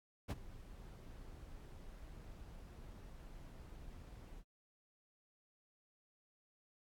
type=noise with ADSR envelope; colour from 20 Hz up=brown; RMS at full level=-34 dBFS; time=0.28-4.44 s; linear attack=28 ms; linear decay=33 ms; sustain=-19 dB; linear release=56 ms; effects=AAC 64 kbps